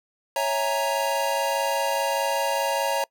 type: chord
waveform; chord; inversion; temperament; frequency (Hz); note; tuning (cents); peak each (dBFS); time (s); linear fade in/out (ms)
square; A# half-diminished seventh; first; equal; 554.4 / 659.3 / 830.6 / 932.3; C#5 / E5 / G#5 / A#5; 0 / 0 / 0 / 0; -27 / -31 / -32 / -27; 0.36-3.04; 2
effects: noise-tail reverb RT60 0.1 s tail -24 dB re dry